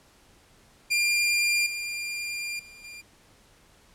sawtooth tone with level steps, 2397 Hz, D7, 35 cents sharp, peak -18 / -27 / -43 / -37 dBFS, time 0.9-3.02 s, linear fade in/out 20 ms, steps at 1.66 / 2.59 / 2.84 s, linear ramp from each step 5 ms, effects pink hiss -58 dBFS RMS until 3.94 s + low-pass 11000 Hz 12 dB/octave

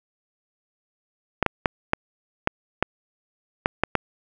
clicks, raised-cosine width 0.5 ms, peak -3 dBFS, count 9, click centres 1.427 / 1.463 / 1.658 / 1.934 / 2.474 / 2.826 / 3.659 / 3.836 / 3.953 s, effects none

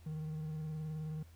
triangle tone with vibrato, 155.56 Hz, D#3, in tune, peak -36 dBFS, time 0.06-1.23 s, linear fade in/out 5 ms, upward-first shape sine, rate 19 Hz, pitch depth 31 cents each way, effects added 82 Hz sine -55 dBFS peak until 1.35 s + pink hiss -67 dBFS RMS until 1.35 s

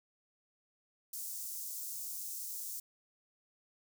white high-pass noise, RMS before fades -42 dBFS, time 1.13-2.8 s, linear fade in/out 5 ms, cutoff 5900 Hz, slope 24 dB/octave, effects none

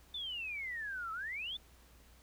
sine exponential two-way sweep, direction down then up, 3587 to 1284 to 3587 Hz, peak -38 dBFS, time 0.14-1.57 s, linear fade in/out 5 ms, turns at 1.12 s, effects added 60 Hz sine -61 dBFS peak until 2.22 s + pink hiss -64 dBFS RMS until 2.22 s

